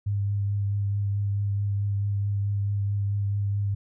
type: tone with vibrato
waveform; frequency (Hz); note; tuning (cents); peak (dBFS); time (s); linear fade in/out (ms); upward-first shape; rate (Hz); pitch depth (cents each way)
sine; 100.9; G#2; -49; -23; 0.06-3.75; 10; triangle; 4.6; 19
effects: none